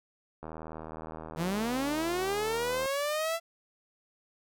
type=click train; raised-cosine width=1 ms; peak=-27 dBFS; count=194; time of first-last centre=0.43-2.858 s; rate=79.5 Hz
type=linear sweep; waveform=sawtooth; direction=up; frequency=155.56 to 675 Hz; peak=-25 dBFS; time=1.36-3.4 s; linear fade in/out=50 ms
effects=none